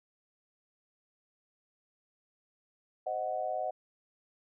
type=chord; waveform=sine; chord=C diminished; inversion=none; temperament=equal; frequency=523.3 / 622.3 / 740 Hz; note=C5 / Eb5 / Gb5; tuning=0 / 0 / 0 cents; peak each=-40 / -35 / -34 dBFS; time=3.06-3.71 s; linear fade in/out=10 ms; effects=none